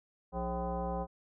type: tone with frequency modulation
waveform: sine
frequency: 299 Hz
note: D4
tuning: 31 cents sharp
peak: -32 dBFS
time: 0.32-1.07 s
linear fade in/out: 50 ms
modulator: 238 Hz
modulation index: 2.7
effects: none

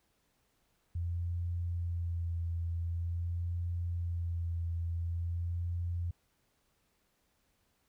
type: tone with vibrato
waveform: sine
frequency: 85.5 Hz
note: F2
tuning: 36 cents flat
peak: -32 dBFS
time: 0.95-6.11 s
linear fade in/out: 5 ms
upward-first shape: sine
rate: 0.46 Hz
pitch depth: 23 cents each way
effects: pink hiss -75 dBFS RMS until 7.88 s

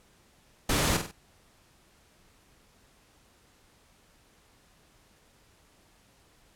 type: noise with echo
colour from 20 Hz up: pink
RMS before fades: -26 dBFS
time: 0.69-0.97 s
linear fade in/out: 5 ms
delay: 48 ms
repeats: 3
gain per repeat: -7 dB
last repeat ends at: 1.114 s
effects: pink hiss -62 dBFS RMS until 6.55 s + low-pass 12000 Hz 12 dB/octave

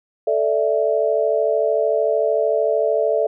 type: chord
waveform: sine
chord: A suspended fourth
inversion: none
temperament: just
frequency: 440 / 586.7 / 660 Hz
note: A4 / D5 / E5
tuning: 0 / -2 / +2 cents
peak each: -20 / -20 / -20 dBFS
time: 0.27-3.27 s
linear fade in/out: 5 ms
effects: none

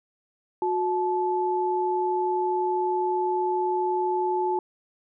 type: tone pair together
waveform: sine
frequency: 364.1 / 867.7 Hz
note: F#4 / A5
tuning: -28 / -24 cents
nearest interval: octave + minor third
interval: 1504 cents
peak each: -25 dBFS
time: 0.62-4.59 s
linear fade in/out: 2 ms
effects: none

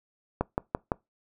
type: click train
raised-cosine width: 1 ms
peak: -11 dBFS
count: 4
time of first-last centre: 0.41-0.918 s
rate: 5.9 Hz
effects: noise-tail reverb RT60 0.2 s tail -24 dB re dry

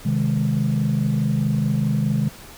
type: chord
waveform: sine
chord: Ab major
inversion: first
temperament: equal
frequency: 130.81 / 155.56 / 207.7 Hz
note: C3 / Eb3 / Ab3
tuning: 0 / 0 / 0 cents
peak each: -21 dBFS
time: 0.05-2.29 s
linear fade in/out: 10 ms
effects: tanh soft clip ceiling -12 dBFS + pink hiss -42 dBFS RMS until 2.57 s

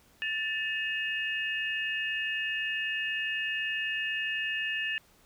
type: tone cluster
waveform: sine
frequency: 1763 / 2561 / 2829 Hz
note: A6 / D#7 / F7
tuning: +3 / +49 / +22 cents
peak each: -32 / -35 / -35 dBFS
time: 0.22-4.98 s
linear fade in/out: 0 ms
effects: pink hiss -62 dBFS RMS until 5.25 s

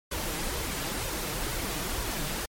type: noise with flanger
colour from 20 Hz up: pink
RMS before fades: -32 dBFS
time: 0.11-2.46 s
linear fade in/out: 10 ms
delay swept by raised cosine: 1.9 to 6.6 ms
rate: 2.1 Hz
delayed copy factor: +0.6
effects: MP3 64 kbps

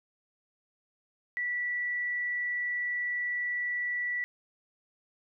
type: tone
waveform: sine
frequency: 1956 Hz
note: B6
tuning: 17 cents flat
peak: -29 dBFS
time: 1.37-4.24 s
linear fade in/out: 0 ms
effects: none

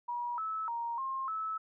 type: tone with pitch steps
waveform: sine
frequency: 961 / 1303 / 936 / 1065 / 1303 Hz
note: B5 / E6 / A#5 / C6 / E6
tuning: -48 / -20 / +7 / +30 / -20 cents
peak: -33 dBFS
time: 0.08-1.58 s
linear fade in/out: 10 ms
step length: 300 ms
effects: none

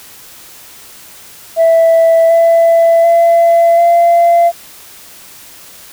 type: tone with pitch steps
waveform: sine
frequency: 659.3 / 667.7 / 676.3 / 684.9 Hz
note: E5 / E5 / E5 / F5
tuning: 0 / +22 / +44 / -34 cents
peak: -3 dBFS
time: 1.56-4.52 s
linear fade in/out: 50 ms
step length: 740 ms
effects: tanh soft clip ceiling -3 dBFS + white hiss -36 dBFS RMS until 5.92 s

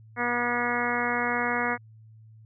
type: harmonic tone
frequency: 241.4 Hz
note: B3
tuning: 39 cents flat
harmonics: 1 / 2 / 3 / 4 / 5 / 6 / 7 / 8 / 9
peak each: -33 / -33 / -33 / -33 / -33 / -33 / -33 / -33 / -33 dBFS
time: 0.16-1.78 s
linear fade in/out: 50 ms
effects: added 110 Hz sine -48 dBFS peak until 2.45 s

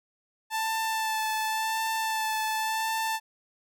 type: tone with vibrato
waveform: sawtooth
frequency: 881 Hz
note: A5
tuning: 2 cents sharp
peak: -23 dBFS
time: 0.5-3.2 s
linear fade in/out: 50 ms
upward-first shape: sine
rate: 0.91 Hz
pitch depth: 17 cents each way
effects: none

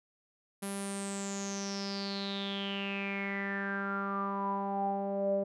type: tone with low-pass filter sweep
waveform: sawtooth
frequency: 198 Hz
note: G3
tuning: 18 cents sharp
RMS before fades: -35 dBFS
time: 0.62-5.44 s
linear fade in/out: 10 ms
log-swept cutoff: 11000 to 550 Hz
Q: 10
effects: none

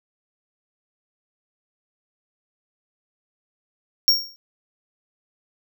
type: tone with exponential decay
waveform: square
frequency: 5540 Hz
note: F8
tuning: 15 cents flat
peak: -10 dBFS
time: 4.08-4.36 s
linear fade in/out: 0 ms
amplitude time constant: 59 ms
effects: none

